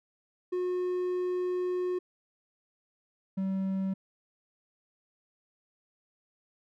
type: tone pair in turn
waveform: triangle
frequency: 362 / 191.76 Hz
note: F#4 / G3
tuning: -38 / -38 cents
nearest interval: major seventh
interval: 1100 cents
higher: first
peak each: -26 / -26 dBFS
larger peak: neither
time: 0.52-1.99 / 3.37-3.94 s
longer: first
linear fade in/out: 10 ms
effects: none